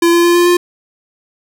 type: tone with pitch steps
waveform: square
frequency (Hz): 340 / 343 / 345.9 / 349 / 352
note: F4 / F4 / F4 / F4 / F4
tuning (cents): -46 / -31 / -17 / -1 / +14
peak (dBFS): -8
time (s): 0.02-0.57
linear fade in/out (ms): 5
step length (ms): 110
effects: none